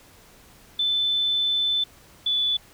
sine tone pair in turn, 3520 / 3468 Hz, A7 / A7, 0 / -26 cents, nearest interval unison, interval 26 cents, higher first, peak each -20 dBFS, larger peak neither, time 0.79-1.84 / 2.26-2.57 s, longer first, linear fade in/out 5 ms, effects pink hiss -52 dBFS RMS until 2.73 s

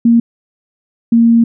sine tone pair in turn, 233.1 / 231.6 Hz, A#3 / A#3, 0 / -11 cents, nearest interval unison, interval 11 cents, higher first, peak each -5 / -5 dBFS, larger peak neither, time 0.05-0.2 / 1.12-1.44 s, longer second, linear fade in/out 5 ms, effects none

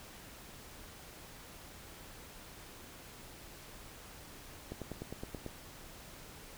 slowing click train, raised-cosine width 2 ms, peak -27 dBFS, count 8, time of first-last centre 4.72-5.463 s, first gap 97 ms, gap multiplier 1.03, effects pink hiss -52 dBFS RMS until 6.57 s

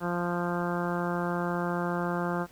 harmonic tone, 174.61 Hz, F3, in tune, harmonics 1 / 2 / 3 / 4 / 5 / 6 / 7 / 8 / 9, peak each -31 / -34 / -36 / -37 / -38 / -39 / -39 / -40 / -41 dBFS, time 0-2.47 s, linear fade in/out 50 ms, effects pink hiss -56 dBFS RMS until 2.51 s

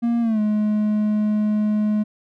triangle tone with pitch glide, 234.9 to 211.7 Hz, A#3 to G#3, +13 to +33 cents, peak -15 dBFS, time 0.02-2.04 s, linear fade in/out 20 ms, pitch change -180 cents, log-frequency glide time 0.21-0.4 s, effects none

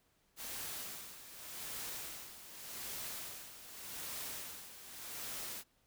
white noise with tremolo, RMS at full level -43 dBFS, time 0.36-5.64 s, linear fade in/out 50 ms, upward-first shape sine, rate 0.85 Hz, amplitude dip 70%, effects pink hiss -74 dBFS RMS until 5.86 s

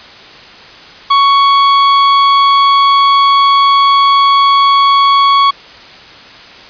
45% pulse tone, 1114 Hz, C#6, 8 cents sharp, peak -5 dBFS, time 1.1-5.51 s, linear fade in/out 10 ms, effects white hiss -34 dBFS RMS until 6.69 s + resampled to 11025 Hz

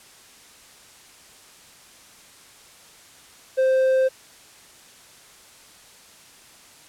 sine tone with hard clipping, 523.3 Hz, C5, in tune, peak -17 dBFS, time 3.57-4.09 s, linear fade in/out 20 ms, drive 3 dB, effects white hiss -49 dBFS RMS until 6.88 s + low-pass 10000 Hz 12 dB/octave

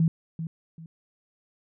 sine tone with echo, 162.8 Hz, E3, 21 cents flat, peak -18 dBFS, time 0-0.08 s, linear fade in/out 2 ms, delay 390 ms, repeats 2, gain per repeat -11 dB, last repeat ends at 0.86 s, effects none

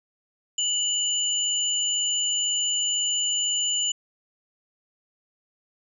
sine tone pair together, 2948 / 7054 Hz, F#7 / A8, -7 / +3 cents, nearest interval octave + minor third, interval 1510 cents, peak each -25 dBFS, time 0.58-3.92 s, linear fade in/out 5 ms, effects none

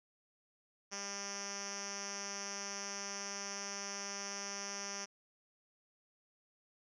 5% pulse tone with low-pass filter, 199.7 Hz, G3, 32 cents sharp, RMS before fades -43 dBFS, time 0.91-5.06 s, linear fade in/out 20 ms, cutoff 5800 Hz, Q 8.4, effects none

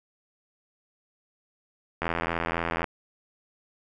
click train, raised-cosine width 0.5 ms, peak -12 dBFS, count 70, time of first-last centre 2.02-2.842 s, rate 83.9 Hz, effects none

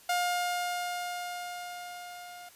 sawtooth tone with level ramp, 710 Hz, F5, 28 cents sharp, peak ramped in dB -22 to -41 dBFS, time 0.09-2.49 s, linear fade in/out 5 ms, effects white hiss -56 dBFS RMS until 2.55 s + resampled to 32000 Hz

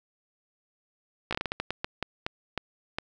slowing click train, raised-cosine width 0.3 ms, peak -13 dBFS, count 14, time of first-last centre 1.31-2.985 s, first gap 16 ms, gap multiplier 1.31, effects none

